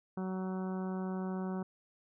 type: harmonic tone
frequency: 187.2 Hz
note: F#3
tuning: 20 cents sharp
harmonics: 1 / 2 / 3 / 4 / 5 / 6 / 7 / 8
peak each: -35 / -42 / -49 / -48 / -50 / -53 / -54 / -56 dBFS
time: 0.17-1.63 s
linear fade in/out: 5 ms
effects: none